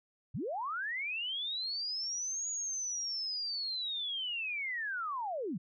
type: linear two-way sweep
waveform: sine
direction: up then down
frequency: 85.1 to 6800 to 145 Hz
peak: -34 dBFS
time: 0.34-5.58 s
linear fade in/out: 10 ms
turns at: 2.49 s
effects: none